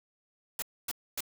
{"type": "noise bursts", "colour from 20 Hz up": "white", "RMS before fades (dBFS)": -34, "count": 3, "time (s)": [0.59, 1.206], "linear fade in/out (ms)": 2, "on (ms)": 32, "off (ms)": 260, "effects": []}